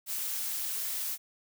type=noise; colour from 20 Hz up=blue; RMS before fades=-34 dBFS; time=0.06-1.18 s; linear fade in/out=50 ms; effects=none